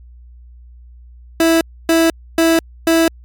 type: tone bursts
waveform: 30% pulse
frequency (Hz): 328.5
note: E4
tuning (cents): -6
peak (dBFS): -7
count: 4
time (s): 1.4-3.08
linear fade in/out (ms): 2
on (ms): 210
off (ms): 280
effects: added 60 Hz sine -37 dBFS peak until 3.24 s + MP3 96 kbps